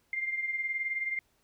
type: beating tone pair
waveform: sine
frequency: 2100 / 2119 Hz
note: C7 / C7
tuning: +6 / +21 cents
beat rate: 19 Hz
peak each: -31 / -38 dBFS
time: 0.13-1.19 s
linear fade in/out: 2 ms
effects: pink hiss -71 dBFS RMS until 1.43 s